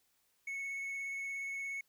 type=tone with vibrato; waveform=triangle; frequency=2205 Hz; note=C#7; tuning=10 cents flat; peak=-36 dBFS; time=0.47-1.81 s; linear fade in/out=5 ms; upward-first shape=triangle; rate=17 Hz; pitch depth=13 cents each way; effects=white hiss -75 dBFS RMS until 1.88 s